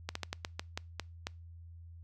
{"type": "slowing click train", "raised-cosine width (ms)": 0.2, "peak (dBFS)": -18, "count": 9, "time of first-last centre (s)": [0.09, 1.27], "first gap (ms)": 64, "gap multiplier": 1.23, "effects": ["noise-tail reverb RT60 0.3 s tail -26 dB re dry", "added 84 Hz sine -48 dBFS peak until 2.03 s"]}